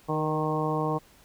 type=harmonic tone with a mistuned harmonic; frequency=154.4 Hz; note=D#3; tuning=13 cents flat; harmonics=1 / 2 / 3 / 4 / 5 / 6 / 7; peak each=-30 / -32 / -31 / -35 / -34 / -35 / -33 dBFS; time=0.08-0.99 s; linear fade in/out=20 ms; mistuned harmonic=3; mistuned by=+20 cents; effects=pink hiss -57 dBFS RMS until 1.24 s